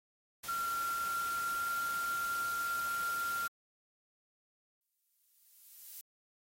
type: noise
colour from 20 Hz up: white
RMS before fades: -45 dBFS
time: 0.43-3.48 s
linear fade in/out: 10 ms
type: tone with pitch glide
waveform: sine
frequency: 1372 to 1383.9 Hz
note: F6 to F6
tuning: -31 to -16 cents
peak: -33 dBFS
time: 0.48-3.48 s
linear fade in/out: 10 ms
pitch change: +15 cents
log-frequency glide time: 0.63-1.84 s
type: noise with exponential growth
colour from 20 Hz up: violet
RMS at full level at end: -44 dBFS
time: 4.81-6.01 s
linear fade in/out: 1 ms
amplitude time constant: 260 ms
effects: AAC 48 kbps